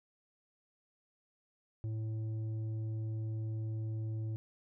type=tone with tanh clipping; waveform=sine; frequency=110 Hz; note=A2; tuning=in tune; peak=-36 dBFS; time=1.84-4.36 s; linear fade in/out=0 ms; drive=7 dB; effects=none